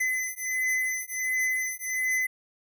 square beating tone pair, 2027 / 2028.4 Hz, B6 / B6, +45 / +46 cents, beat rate 1.4 Hz, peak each -30 dBFS, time 0-2.27 s, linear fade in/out 10 ms, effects none

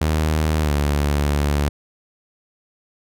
sawtooth tone with pitch glide, 77.78 to 72.57 Hz, D#2 to D2, 0 to -20 cents, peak -13 dBFS, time 0.01-1.69 s, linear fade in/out 5 ms, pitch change -120 cents, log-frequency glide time 0.62-0.71 s, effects none

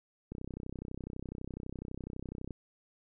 click train, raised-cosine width 3 ms, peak -27 dBFS, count 71, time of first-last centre 0.32-2.507 s, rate 32 Hz, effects none

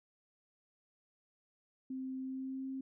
sine tone with pitch glide, 261.6 to 265.9 Hz, C4 to C4, 0 to +28 cents, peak -38 dBFS, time 1.9-2.81 s, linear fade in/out 5 ms, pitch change +28 cents, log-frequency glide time 2.19-2.68 s, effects none

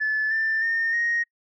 sine tone with pitch steps, 1734 / 1778.6 / 1824.4 / 1871.4 Hz, A6 / A6 / A#6 / A#6, -26 / +18 / -38 / +6 cents, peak -20 dBFS, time 0-1.24 s, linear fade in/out 20 ms, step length 310 ms, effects noise-tail reverb RT60 0.1 s tail -26 dB re dry + tanh soft clip ceiling -17 dBFS

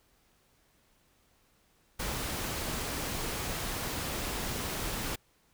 pink noise, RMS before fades -35 dBFS, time 1.99-5.16 s, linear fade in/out 10 ms, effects pink hiss -68 dBFS RMS until 5.53 s

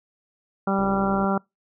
harmonic tone, 195.6 Hz, G3, 4 cents flat, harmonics 1 / 2 / 3 / 4 / 5 / 6 / 7, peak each -23 / -29 / -29 / -28 / -33 / -33 / -29 dBFS, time 0.67-1.38 s, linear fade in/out 5 ms
click train, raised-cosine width 2 ms, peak -23 dBFS, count 32, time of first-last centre 0.79-1.243 s, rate 68.4 Hz
effects noise-tail reverb RT60 0.2 s tail -26 dB re dry

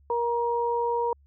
sine tone pair together, 471.7 / 946.7 Hz, A#4 / A#5, +20 / +26 cents, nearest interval octave, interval 1206 cents, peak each -26 / -26 dBFS, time 0.1-1.13 s, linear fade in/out 2 ms, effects added 70 Hz sine -55 dBFS peak until 1.26 s

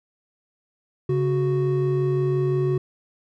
triangle tone pair together, 138.59 / 370 Hz, C#3 / F#4, 0 / 0 cents, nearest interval octave + perfect fourth, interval 1700 cents, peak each -20 dBFS, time 1.09-2.78 s, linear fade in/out 5 ms, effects none

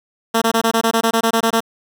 10% pulse tone bursts, 227.2 Hz, A#3, 44 cents flat, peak -5 dBFS, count 13, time 0.34-1.605 s, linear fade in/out 10 ms, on 77 ms, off 22 ms, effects none

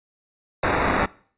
blue noise with sample-and-hold, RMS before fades -21 dBFS, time 0.63-1.06 s, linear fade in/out 5 ms, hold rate 3150 Hz, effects noise-tail reverb RT60 0.5 s tail -22 dB re dry + resampled to 8000 Hz

